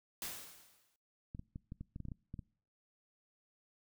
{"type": "noise with exponential decay", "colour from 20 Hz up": "white", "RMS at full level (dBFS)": -40, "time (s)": [0.22, 0.96], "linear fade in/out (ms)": 1, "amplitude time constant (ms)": 160}
{"type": "clicks", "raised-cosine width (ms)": 5, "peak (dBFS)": -32, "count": 12, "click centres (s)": [1.349, 1.394, 1.559, 1.721, 1.81, 1.961, 2.003, 2.053, 2.085, 2.118, 2.341, 2.392]}
{"effects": ["noise-tail reverb RT60 0.5 s tail -24 dB re dry"]}